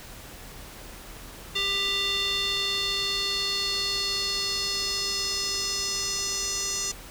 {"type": "tone with band-pass filter sweep", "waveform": "square", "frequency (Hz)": 396.1, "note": "G4", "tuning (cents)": 18, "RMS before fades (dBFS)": -28, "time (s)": [1.55, 6.92], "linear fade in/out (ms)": 10, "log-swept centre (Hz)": [3400, 6100], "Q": 4, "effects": ["added 40 Hz sine -47 dBFS peak until 7.1 s", "pink hiss -44 dBFS RMS until 7.1 s"]}